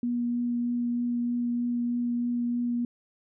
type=tone with vibrato; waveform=sine; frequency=240.4 Hz; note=B3; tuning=46 cents flat; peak=-25 dBFS; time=0.03-2.85 s; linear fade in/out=2 ms; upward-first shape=triangle; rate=3.2 Hz; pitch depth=10 cents each way; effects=none